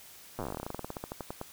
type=slowing click train; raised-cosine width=1 ms; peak=-22 dBFS; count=27; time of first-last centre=0.39-1.414 s; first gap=8 ms; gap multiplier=1.11; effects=white hiss -52 dBFS RMS until 1.52 s